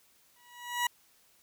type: tone with exponential growth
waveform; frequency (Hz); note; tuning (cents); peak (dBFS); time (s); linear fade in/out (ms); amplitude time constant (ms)
20% pulse; 968; B5; -35; -20; 0.36-0.87; 5; 110
effects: white hiss -65 dBFS RMS until 1.42 s